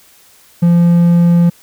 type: tone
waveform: triangle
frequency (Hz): 172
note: F3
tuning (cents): -26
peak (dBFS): -4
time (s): 0.62-1.5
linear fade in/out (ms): 10
effects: white hiss -46 dBFS RMS until 1.62 s